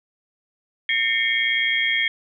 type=tone cluster; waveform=sine; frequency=1817 / 2106 / 2225 / 3256 Hz; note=A#6 / C7 / C#7 / G#7; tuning=-45 / +11 / +6 / -35 cents; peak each=-24 dBFS; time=0.89-2.08 s; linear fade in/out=2 ms; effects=none